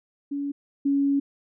sine tone pair in turn, 283.2 / 279.6 Hz, C#4 / C#4, +37 / +15 cents, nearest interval unison, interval 22 cents, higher first, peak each -26 / -19 dBFS, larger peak second, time 0.31-0.52 / 0.85-1.2 s, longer second, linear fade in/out 10 ms, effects none

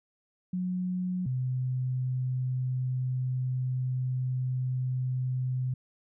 sine tone pair in turn, 182.3 / 127.9 Hz, F#3 / C3, -25 / -39 cents, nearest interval tritone, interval 614 cents, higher first, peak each -28 / -27 dBFS, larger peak second, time 0.53-1.26 / 1.26-5.74 s, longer second, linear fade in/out 5 ms, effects none

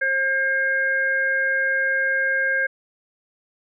harmonic tone, 535 Hz, C5, 38 cents sharp, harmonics 1 / 3 / 4, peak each -28 / -19 / -30 dBFS, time 0.01-2.67 s, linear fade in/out 10 ms, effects none

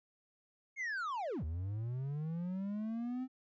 triangle linear two-way sweep, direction down then up, 2200 to 74.3 to 262.1 Hz, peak -34 dBFS, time 0.76-3.28 s, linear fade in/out 50 ms, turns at 1.44 s, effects resampled to 16000 Hz

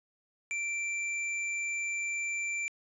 square tone, 2349 Hz, D7, in tune, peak -32 dBFS, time 0.51-2.68 s, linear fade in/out 0 ms, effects resampled to 22050 Hz + 11-bit

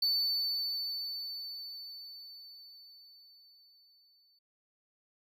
triangle tone with exponential decay, 4507 Hz, C#8, 28 cents sharp, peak -25 dBFS, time 0.02-4.39 s, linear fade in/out 5 ms, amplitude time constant 950 ms, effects none

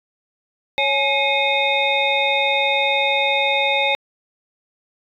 sine tone cluster, 554 / 842 / 2157 / 2511 / 3672 Hz, C#5 / G#5 / C#7 / D#7 / A#7, -1 / +24 / -48 / +15 / -27 cents, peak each -22 dBFS, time 0.78-3.95 s, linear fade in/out 0 ms, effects tanh soft clip ceiling -4 dBFS

